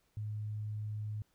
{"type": "tone", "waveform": "sine", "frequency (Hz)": 106.2, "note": "G#2", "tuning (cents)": 39, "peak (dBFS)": -36, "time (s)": [0.17, 1.22], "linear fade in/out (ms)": 0, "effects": ["pink hiss -75 dBFS RMS until 1.34 s"]}